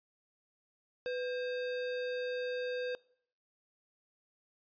sine tone with sample-and-hold, 498.6 Hz, B4, 16 cents sharp, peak -33 dBFS, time 1.06-2.95 s, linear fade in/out 0 ms, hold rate 2100 Hz, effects noise-tail reverb RT60 0.7 s tail -24 dB re dry + resampled to 11025 Hz

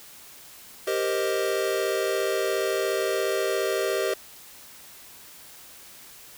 square chord, C minor seventh, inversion second, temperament equal, 392 / 466.2 / 523.3 / 622.3 Hz, G4 / Bb4 / C5 / Eb5, 0 / 0 / 0 / 0 cents, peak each -28 / -31 / -32 / -30 dBFS, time 0.87-4.14 s, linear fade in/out 5 ms, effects white hiss -47 dBFS RMS until 6.37 s

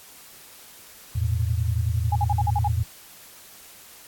sine chord, E suspended fourth, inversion none, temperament equal with one note detuned, 82.41 / 110 / 120.93 Hz, E2 / A2 / B2, 0 / 0 / -36 cents, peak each -24 / -24 / -30 dBFS, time 1.15-2.84 s, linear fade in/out 10 ms
sine tone bursts, 824 Hz, G#5, 14 cents flat, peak -21 dBFS, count 7, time 2.12-2.678 s, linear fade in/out 5 ms, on 36 ms, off 51 ms
effects white hiss -47 dBFS RMS until 4.07 s + AAC 64 kbps

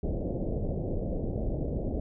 pink low-pass noise, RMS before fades -31 dBFS, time 0.03-2 s, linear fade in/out 5 ms, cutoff 630 Hz, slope 48 dB/octave, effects none

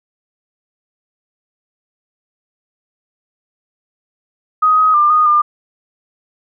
sine tone with pitch steps, 1253 / 1261 / 1195 / 1235 / 1201 Hz, D#6 / D#6 / D6 / D#6 / D6, +12 / +23 / +30 / -13 / +38 cents, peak -8 dBFS, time 4.62-5.42 s, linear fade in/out 10 ms, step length 160 ms, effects none

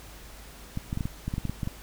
clicks, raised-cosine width 5 ms, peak -17 dBFS, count 12, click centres 0.774 / 0.929 / 0.974 / 1.008 / 1.055 / 1.28 / 1.339 / 1.381 / 1.453 / 1.496 / 1.632 / 1.674 s, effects added 50 Hz sine -47 dBFS peak until 1.82 s + pink hiss -48 dBFS RMS until 1.82 s

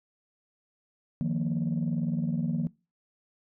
sine chord, Eb suspended second, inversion none, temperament just, 155.56 / 175.01 / 233.3 Hz, Eb3 / F3 / Bb3, 0 / +4 / +2 cents, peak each -29 dBFS, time 1.21-2.67 s, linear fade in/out 0 ms, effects noise-tail reverb RT60 0.3 s tail -23 dB re dry + tanh soft clip ceiling -21 dBFS

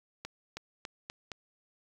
accelerating click train, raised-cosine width 0.2 ms, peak -22 dBFS, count 5, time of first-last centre 0.25-1.317 s, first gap 320 ms, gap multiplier 0.88, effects 9-bit

